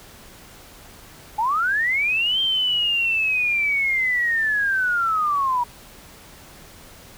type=linear two-way sweep; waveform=sine; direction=up then down; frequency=826 to 3168 to 950 Hz; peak=-18 dBFS; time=1.38-5.64 s; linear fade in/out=10 ms; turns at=2.4 s; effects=pink hiss -45 dBFS RMS until 7.17 s